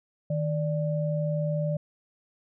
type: tone pair together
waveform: sine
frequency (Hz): 155.56 / 587.3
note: D#3 / D5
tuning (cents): 0 / 0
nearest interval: octave + major seventh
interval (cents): 2300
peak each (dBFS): -26 / -30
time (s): 0.3-1.77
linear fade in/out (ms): 5
effects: none